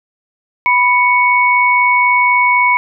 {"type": "tone pair together", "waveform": "sine", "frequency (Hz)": [987.8, 2224], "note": ["B5", "C#7"], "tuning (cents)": [0, 5], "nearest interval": "octave + major second", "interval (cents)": 1405, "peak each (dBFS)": -11, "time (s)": [0.66, 2.77], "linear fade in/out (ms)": 0, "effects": []}